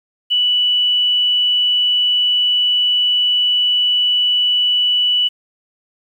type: tone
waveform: sine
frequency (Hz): 2960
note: F#7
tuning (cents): 0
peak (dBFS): -12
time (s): 0.3-5.29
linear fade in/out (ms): 20
effects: 8-bit